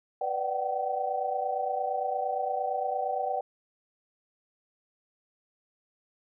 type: chord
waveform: sine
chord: G major seventh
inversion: first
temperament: equal with one note detuned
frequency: 493.9 / 587.3 / 740 / 768.7 Hz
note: B4 / D5 / F#5 / G5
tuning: 0 / 0 / 0 / -34 cents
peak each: -35 / -34 / -35 / -30 dBFS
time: 0.21-3.41 s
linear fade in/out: 5 ms
effects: none